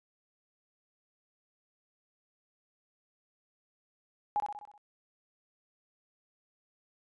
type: tone with echo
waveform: sine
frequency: 830.6 Hz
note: G#5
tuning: in tune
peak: -26 dBFS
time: 4.36-4.4 s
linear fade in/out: 0 ms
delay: 63 ms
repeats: 6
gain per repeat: -5 dB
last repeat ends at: 4.778 s
effects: resampled to 22050 Hz